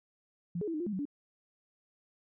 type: tone with pitch steps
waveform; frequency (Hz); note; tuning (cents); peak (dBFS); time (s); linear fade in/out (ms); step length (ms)
sine; 172.7 / 420.6 / 330.8 / 305.1 / 349.3 / 210.5 / 187.9 / 287.5; F3 / G#4 / E4 / D#4 / F4 / G#3 / F#3 / D4; -19 / +22 / +6 / -34 / 0 / +24 / +27 / -37; -32; 0.55-1.054; 5; 63
effects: none